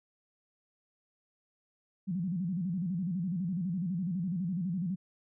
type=tone with vibrato; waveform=sine; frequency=178.8 Hz; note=F3; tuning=41 cents sharp; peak=-30 dBFS; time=2.07-4.96 s; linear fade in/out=20 ms; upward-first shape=square; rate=12 Hz; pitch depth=130 cents each way; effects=none